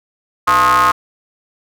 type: ring-modulated tone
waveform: square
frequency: 94 Hz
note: F#2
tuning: 28 cents sharp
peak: -7 dBFS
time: 0.47-0.92 s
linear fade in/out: 10 ms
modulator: 1160 Hz
effects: none